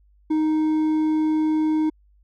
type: tone with hard clipping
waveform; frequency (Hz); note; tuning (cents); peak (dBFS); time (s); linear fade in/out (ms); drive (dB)
triangle; 311.1; D#4; 0; -19; 0.3-1.9; 10; 7
effects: added 50 Hz sine -54 dBFS peak until 2.23 s